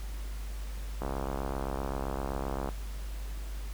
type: click train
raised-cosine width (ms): 1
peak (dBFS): -20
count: 114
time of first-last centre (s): 1.02-2.689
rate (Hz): 67.7
effects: added 50 Hz sine -35 dBFS peak until 3.73 s + pink hiss -50 dBFS RMS until 3.73 s